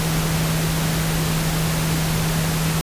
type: tone in noise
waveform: sine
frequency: 160.3 Hz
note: E3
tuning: 48 cents flat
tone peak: -20 dBFS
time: 0-2.81 s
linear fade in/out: 0 ms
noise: pink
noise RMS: -24 dBFS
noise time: 0-2.81 s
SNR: +1 dB
effects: resampled to 32000 Hz